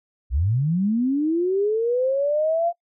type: linear sweep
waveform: sine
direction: up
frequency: 55 to 698.5 Hz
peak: -18 dBFS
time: 0.3-2.73 s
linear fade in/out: 50 ms
effects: noise-tail reverb RT60 0.1 s tail -20 dB re dry